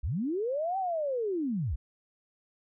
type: linear two-way sweep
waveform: sine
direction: up then down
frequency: 46.81 to 784 to 46.81 Hz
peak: -28 dBFS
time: 0.03-1.76 s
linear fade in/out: 10 ms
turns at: 0.78 s
effects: none

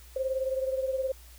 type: beating tone pair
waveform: sine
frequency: 523.3 / 542.3 Hz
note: C5 / C#5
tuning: 0 / -38 cents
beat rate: 19 Hz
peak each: -28 / -34 dBFS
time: 0.16-1.12 s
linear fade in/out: 5 ms
effects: added 60 Hz sine -49 dBFS peak until 1.38 s + white hiss -55 dBFS RMS until 1.38 s

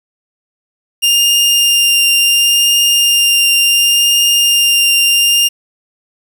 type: tone with vibrato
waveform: sawtooth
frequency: 2803 Hz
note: F7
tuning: 6 cents sharp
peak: -5 dBFS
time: 1.02-5.49 s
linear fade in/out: 20 ms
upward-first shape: triangle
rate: 0.7 Hz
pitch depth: 11 cents each way
effects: 7-bit

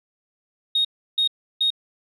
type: tone bursts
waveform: sine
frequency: 3729 Hz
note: A#7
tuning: in tune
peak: -16 dBFS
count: 3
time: 0.75-1.704 s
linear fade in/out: 5 ms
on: 98 ms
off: 330 ms
effects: tanh soft clip ceiling -13 dBFS

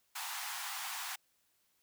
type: high-pass noise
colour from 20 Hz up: pink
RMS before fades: -41 dBFS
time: 0.15-1.16 s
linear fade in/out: 10 ms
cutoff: 740 Hz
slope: 96 dB/octave
effects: white hiss -75 dBFS RMS until 1.82 s

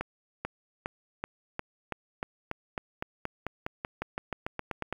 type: accelerating click train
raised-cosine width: 0.5 ms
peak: -17 dBFS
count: 22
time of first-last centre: 0.01-4.926 s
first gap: 440 ms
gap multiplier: 0.93
effects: 8-bit

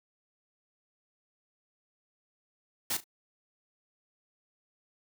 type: noise with echo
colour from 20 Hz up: white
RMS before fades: -31 dBFS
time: 2.9-2.97 s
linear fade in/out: 5 ms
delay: 36 ms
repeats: 2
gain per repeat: -14 dB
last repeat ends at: 3.042 s
effects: none

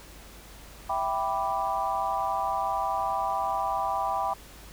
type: chord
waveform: sine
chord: E minor seventh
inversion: none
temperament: equal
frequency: 659.3 / 784 / 987.8 / 1174.7 Hz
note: E5 / G5 / B5 / D6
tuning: 0 / 0 / 0 / 0 cents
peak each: -34 / -29 / -30 / -33 dBFS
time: 0.89-4.34 s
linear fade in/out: 10 ms
effects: added 50 Hz sine -49 dBFS peak until 4.72 s + pink hiss -49 dBFS RMS until 4.72 s

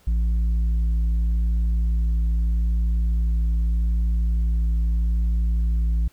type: tone with tanh clipping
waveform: sine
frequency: 56.3 Hz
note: A1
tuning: 40 cents sharp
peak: -19 dBFS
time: 0.07-6.08 s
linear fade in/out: 5 ms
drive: 5 dB
effects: pink hiss -58 dBFS RMS until 6.12 s

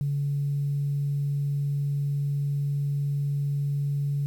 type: tone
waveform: sine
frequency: 142.2 Hz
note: C#3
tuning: 45 cents sharp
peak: -23 dBFS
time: 0.01-4.26 s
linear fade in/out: 0 ms
effects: tanh soft clip ceiling -19 dBFS + 9-bit

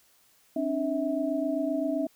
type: tone cluster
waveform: sine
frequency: 270.2 / 297.9 / 649 Hz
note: C#4 / D4 / E5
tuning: -44 / +25 / -27 cents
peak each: -30 dBFS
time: 0.56-2.07 s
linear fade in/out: 5 ms
effects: white hiss -63 dBFS RMS until 2.15 s

